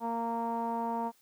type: tone with low-pass filter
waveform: sawtooth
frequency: 231.4 Hz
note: A#3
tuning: 13 cents flat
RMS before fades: -33 dBFS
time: 0-1.12 s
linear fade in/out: 50 ms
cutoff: 880 Hz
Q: 8.6
effects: white hiss -66 dBFS RMS until 1.21 s